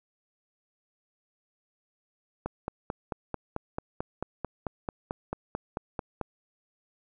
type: click train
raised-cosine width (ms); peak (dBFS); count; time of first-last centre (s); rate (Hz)
1; -17; 18; 2.46-6.213; 4.53
effects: none